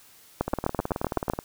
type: two click trains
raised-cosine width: 1 ms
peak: -14 / -9 dBFS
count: 18 / 8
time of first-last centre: 0.48-1.389 / 0.41-1.299 s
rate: 18.7 / 7.87 Hz
effects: white hiss -54 dBFS RMS until 1.44 s